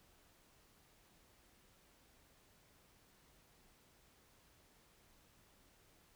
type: silence
effects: pink hiss -69 dBFS RMS until 6.15 s